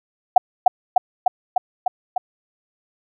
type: tone with echo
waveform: sine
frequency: 742 Hz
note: F#5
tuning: 5 cents sharp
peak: -4 dBFS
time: 0.36-0.38 s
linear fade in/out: 5 ms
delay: 300 ms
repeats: 6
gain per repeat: -2 dB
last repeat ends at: 2.18 s
effects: none